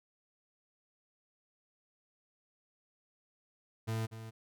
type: tone with echo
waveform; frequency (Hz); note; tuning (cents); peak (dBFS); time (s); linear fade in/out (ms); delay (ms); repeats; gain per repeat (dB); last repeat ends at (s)
40% pulse; 111.7; A2; +27; -32; 3.87-4.07; 20; 240; 1; -11; 4.31
effects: none